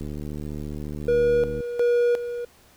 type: click train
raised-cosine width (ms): 3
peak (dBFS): -21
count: 120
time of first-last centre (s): 0.01-1.605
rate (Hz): 74.6
type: tone with tremolo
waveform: triangle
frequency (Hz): 480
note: B4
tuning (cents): -49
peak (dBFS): -15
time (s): 1.08-2.45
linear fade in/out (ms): 5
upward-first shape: square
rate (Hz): 1.4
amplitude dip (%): 70
effects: pink hiss -55 dBFS RMS until 2.76 s